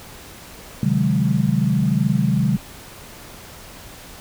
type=chord; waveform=sine; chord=Ab dominant seventh; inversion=first; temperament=equal with one note detuned; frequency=130.81 / 151.92 / 185 / 207.7 Hz; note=C3 / Eb3 / Gb3 / Ab3; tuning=0 / -41 / 0 / 0 cents; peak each=-21 dBFS; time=0.83-2.57 s; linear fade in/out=2 ms; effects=pink hiss -40 dBFS RMS until 4.2 s